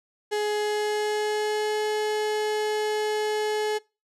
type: tone with pitch glide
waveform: 35% pulse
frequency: 420 to 425.9 Hz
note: G#4 to G#4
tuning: +19 to +44 cents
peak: -22 dBFS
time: 0.31-3.79 s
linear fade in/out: 20 ms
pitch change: +25 cents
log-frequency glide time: 0.56-1.81 s
effects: noise-tail reverb RT60 0.3 s tail -25 dB re dry + low-pass 9000 Hz 12 dB/octave